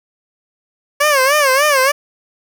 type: tone with vibrato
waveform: 15% pulse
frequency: 560 Hz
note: C#5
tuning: 18 cents sharp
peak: -4 dBFS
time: 1-1.92 s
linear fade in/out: 10 ms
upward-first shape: sine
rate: 3.4 Hz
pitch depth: 140 cents each way
effects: none